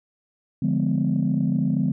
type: chord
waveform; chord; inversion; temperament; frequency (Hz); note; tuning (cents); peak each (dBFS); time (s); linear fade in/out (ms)
sine; D diminished seventh; none; equal with one note detuned; 146.83 / 174.61 / 207.7 / 252.1; D3 / F3 / Ab3 / Cb4; 0 / 0 / 0 / +36; -24; 0.62-1.92; 5
effects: tanh soft clip ceiling -12 dBFS